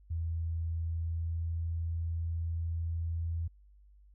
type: tone with pitch glide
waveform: sine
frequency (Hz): 82.5 to 83.07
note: E2 to E2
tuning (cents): +2 to +14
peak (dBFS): -31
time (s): 0.1-3.48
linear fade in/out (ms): 10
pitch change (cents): +12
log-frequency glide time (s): 0.81-1.55
effects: added 50 Hz sine -56 dBFS peak until 4.14 s